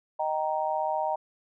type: chord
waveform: sine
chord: Eb major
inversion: none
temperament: just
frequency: 622.3 / 777.8 / 933.4 Hz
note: Eb5 / G5 / Bb5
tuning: 0 / -14 / +2 cents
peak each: -30 dBFS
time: 0.19-1.16 s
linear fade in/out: 10 ms
effects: none